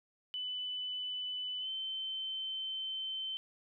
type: tone with pitch glide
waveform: sine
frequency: 2997 to 3085 Hz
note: F#7 to G7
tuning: +22 to -28 cents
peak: -36 dBFS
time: 0.34-3.37 s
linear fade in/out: 0 ms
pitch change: +50 cents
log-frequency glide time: 1.59-1.69 s
effects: none